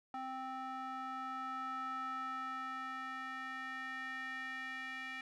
square tone with band-pass filter sweep, 261.6 Hz, C4, in tune, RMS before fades -43 dBFS, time 0.14-5.21 s, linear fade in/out 2 ms, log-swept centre 990 to 2100 Hz, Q 4.1, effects none

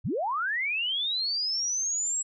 sine linear sweep, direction up, 61.9 to 7740 Hz, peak -26 dBFS, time 0.04-2.23 s, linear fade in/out 20 ms, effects none

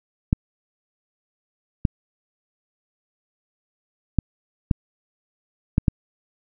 clicks, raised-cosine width 5 ms, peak -4 dBFS, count 6, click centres 0.329 / 1.852 / 4.187 / 4.712 / 5.781 / 5.882 s, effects none

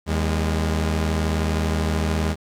sawtooth tone pair together, 79.1 / 204.2 Hz, D#2 / G#3, +29 / -29 cents, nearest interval octave + major third, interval 1642 cents, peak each -17 / -22 dBFS, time 0.06-2.36 s, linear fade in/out 50 ms, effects low-pass 10000 Hz 12 dB/octave + 9-bit

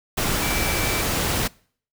sine tone in noise, 2320 Hz, D7, 22 cents flat, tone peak -29 dBFS, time 0.42-1.02 s, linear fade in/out 10 ms, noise pink, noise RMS -23 dBFS, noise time 0.17-1.48 s, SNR -9 dB, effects noise-tail reverb RT60 0.5 s tail -24 dB re dry

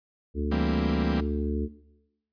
harmonic tone, 73.42 Hz, D2, in tune, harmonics 1 / 3 / 4 / 5 / 6, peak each -28 / -33 / -34 / -35 / -36 dBFS, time 0.34-1.69 s, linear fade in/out 50 ms
45% pulse chord, C dominant seventh, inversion first, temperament equal, 164.81 / 196 / 233.1 / 261.6 Hz, E3 / G3 / Bb3 / C4, 0 / 0 / 0 / 0 cents, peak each -32 dBFS, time 0.51-1.21 s, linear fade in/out 10 ms
effects noise-tail reverb RT60 0.9 s tail -18 dB re dry + resampled to 11025 Hz

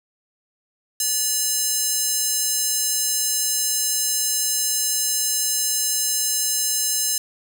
square tone with high-pass filter, 578 Hz, D5, 28 cents flat, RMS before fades -22 dBFS, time 1-7.18 s, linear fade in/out 2 ms, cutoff 6700 Hz, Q 1.6, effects none

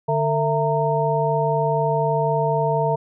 sine tone cluster, 148.6 / 453.1 / 665 / 921 Hz, D3 / A#4 / E5 / A#5, +21 / -49 / +15 / -21 cents, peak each -23 dBFS, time 0.08-2.96 s, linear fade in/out 10 ms, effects none

